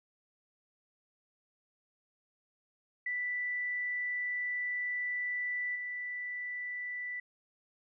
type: tone with level steps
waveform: sine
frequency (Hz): 1975.5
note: B6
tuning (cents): 0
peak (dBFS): -32 / -36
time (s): 3.06-7.2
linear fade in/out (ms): 5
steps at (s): 5.75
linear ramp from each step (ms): 10
effects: none